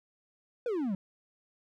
triangle exponential sweep, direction down, 510 to 180 Hz, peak -27 dBFS, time 0.66-0.95 s, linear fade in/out 2 ms, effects none

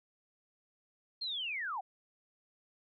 sine linear sweep, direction down, 4290 to 700 Hz, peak -35 dBFS, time 1.21-1.81 s, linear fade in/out 10 ms, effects none

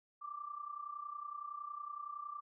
sine tone with amplitude modulation, 1174.7 Hz, D6, in tune, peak -39 dBFS, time 0.21-2.41 s, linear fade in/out 20 ms, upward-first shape sine, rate 30.8 Hz, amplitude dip 75%, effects none

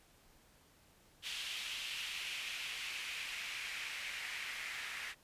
white noise with band-pass filter sweep, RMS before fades -43 dBFS, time 1.22-5.15 s, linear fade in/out 50 ms, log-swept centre 3000 to 2000 Hz, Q 2.7, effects pink hiss -66 dBFS RMS until 5.23 s + resampled to 32000 Hz

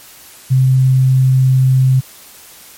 sine tone, 130.81 Hz, C3, in tune, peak -7 dBFS, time 0.5-2.01 s, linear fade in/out 20 ms, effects white hiss -39 dBFS RMS until 2.77 s + MP3 64 kbps

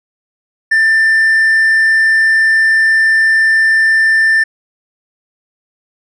sine tone with hard clipping, 1783 Hz, A6, 22 cents sharp, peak -8 dBFS, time 0.71-4.44 s, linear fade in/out 10 ms, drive 2 dB, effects none

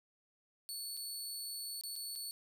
20% pulse tone with dropouts, 4435 Hz, C#8, in tune, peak -35 dBFS, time 0.69-2.31 s, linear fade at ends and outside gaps 0 ms, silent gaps 0.968-0.973 / 1.811-1.836 / 1.956-1.962 / 2.154-2.159 s, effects none

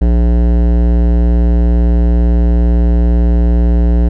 sine tone with hard clipping, 58.9 Hz, A#1, 19 cents sharp, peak -9 dBFS, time 0.01-4.09 s, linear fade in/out 10 ms, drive 16 dB, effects none

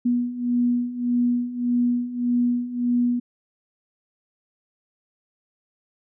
sine beating tone pair, 241.8 / 243.5 Hz, B3 / B3, -36 / -24 cents, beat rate 1.7 Hz, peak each -25 / -21 dBFS, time 0.05-3.2 s, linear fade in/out 10 ms, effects none

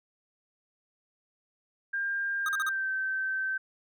sine tone with pitch glide, 1600 to 1547.3 Hz, G6 to G6, +35 to -23 cents, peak -28 dBFS, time 1.93-3.58 s, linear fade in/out 10 ms, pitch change -58 cents, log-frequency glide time 2.51-2.9 s
square tone bursts, 1252 Hz, D#6, 10 cents sharp, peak -30 dBFS, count 4, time 2.46-2.691 s, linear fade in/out 2 ms, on 27 ms, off 41 ms
effects none

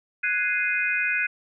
sine chord, Ab dominant seventh, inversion third, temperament equal, 1480 / 1661.2 / 2093 / 2489 Hz, Gb6 / Ab6 / C7 / Eb7, 0 / 0 / 0 / 0 cents, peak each -27 / -30 / -29 / -25 dBFS, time 0.23-1.27 s, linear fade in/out 10 ms, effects none

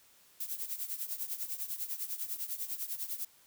violet noise with tremolo, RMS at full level -35 dBFS, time 0.4-3.25 s, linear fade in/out 5 ms, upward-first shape triangle, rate 10 Hz, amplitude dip 85%, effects white hiss -63 dBFS RMS until 3.46 s

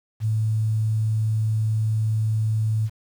sine tone with quantisation, 109.4 Hz, A2, 9 cents flat, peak -19 dBFS, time 0.2-2.9 s, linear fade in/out 50 ms, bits 8, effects none

